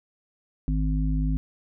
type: harmonic tone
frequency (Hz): 51.9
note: G#1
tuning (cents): 0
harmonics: 1 / 3 / 5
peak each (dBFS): -23 / -28 / -30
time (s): 0.68-1.37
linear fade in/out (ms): 0
effects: none